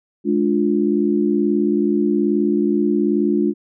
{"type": "chord", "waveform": "sine", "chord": "D diminished", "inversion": "second", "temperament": "just", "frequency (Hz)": [211.4, 293.7, 352.4], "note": ["Ab3", "D4", "F4"], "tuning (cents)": [31, 0, 16], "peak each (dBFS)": -19, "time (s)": [0.24, 3.54], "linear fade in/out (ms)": 50, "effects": []}